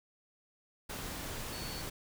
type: tone in noise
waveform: sine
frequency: 4435 Hz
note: C#8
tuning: in tune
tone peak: -46 dBFS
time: 1.52-1.82 s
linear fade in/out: 10 ms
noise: pink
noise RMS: -41 dBFS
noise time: 0.89-1.9 s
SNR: -8 dB
effects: none